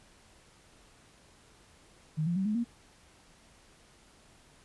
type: tone with pitch steps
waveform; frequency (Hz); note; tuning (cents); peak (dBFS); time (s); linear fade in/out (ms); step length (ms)
sine; 155.56 / 172.6 / 191.52 / 212.5 / 235.8; D#3 / F3 / G3 / G#3 / A#3; 0 / -20 / -40 / +40 / +20; -27; 2.17-2.645; 20; 95
effects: pink hiss -60 dBFS RMS until 4.64 s + resampled to 24000 Hz